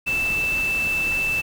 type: tone in noise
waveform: sine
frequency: 2646 Hz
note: E7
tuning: 6 cents sharp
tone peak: -20 dBFS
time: 0.06-1.42 s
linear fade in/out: 20 ms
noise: pink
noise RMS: -33 dBFS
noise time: 0.06-1.42 s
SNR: +10 dB
effects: none